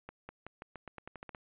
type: accelerating click train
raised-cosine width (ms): 0.5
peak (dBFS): -29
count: 12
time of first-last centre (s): 0.09-1.348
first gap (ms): 200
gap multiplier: 0.88
effects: resampled to 8000 Hz